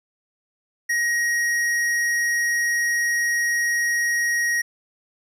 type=tone with hard clipping; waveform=sine; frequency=1887 Hz; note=A#6; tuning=21 cents sharp; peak=-21 dBFS; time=0.89-4.62 s; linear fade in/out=10 ms; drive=12 dB; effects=none